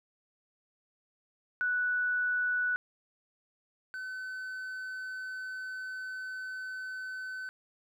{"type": "tone pair in turn", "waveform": ["sine", "triangle"], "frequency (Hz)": [1480, 1517.2], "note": ["F#6", "F#6"], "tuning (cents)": [0, 43], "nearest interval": "unison", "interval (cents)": 43, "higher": "second", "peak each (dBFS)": [-27, -35], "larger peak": "first", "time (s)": [[1.61, 2.76], [3.94, 7.49]], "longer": "second", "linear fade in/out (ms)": 0, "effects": []}